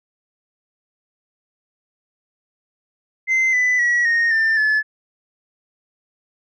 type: tone with pitch steps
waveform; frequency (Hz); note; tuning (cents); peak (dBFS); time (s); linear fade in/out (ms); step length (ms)
sine; 2070 / 1996 / 1924.7 / 1855.9 / 1789.6 / 1725.6; C7 / B6 / B6 / A#6 / A6 / A6; -19 / +18 / -45 / -8 / +29 / -34; -12; 3.27-4.83; 50; 260
effects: tanh soft clip ceiling -13 dBFS